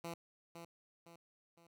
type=tone with echo; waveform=10% pulse; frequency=168.7 Hz; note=E3; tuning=40 cents sharp; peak=-34 dBFS; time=0.04-0.14 s; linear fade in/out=5 ms; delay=510 ms; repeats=3; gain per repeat=-7 dB; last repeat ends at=1.67 s; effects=none